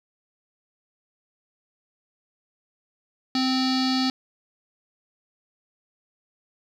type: tone with low-pass filter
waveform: square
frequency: 260 Hz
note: C4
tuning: 11 cents flat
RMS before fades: -23 dBFS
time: 3.35-4.1 s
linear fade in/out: 2 ms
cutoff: 4500 Hz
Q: 7.8
effects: 9-bit